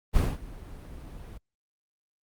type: noise with ADSR envelope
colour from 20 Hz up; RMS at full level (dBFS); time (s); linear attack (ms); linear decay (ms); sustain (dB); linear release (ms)
brown; -21; 0.13-1.38; 33; 210; -21; 8
effects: Opus 32 kbps